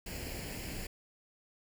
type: noise with comb filter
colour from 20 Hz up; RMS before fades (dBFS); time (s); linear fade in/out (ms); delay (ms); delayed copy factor
pink; -41; 0.06-0.87; 5; 0.41; +0.65
effects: none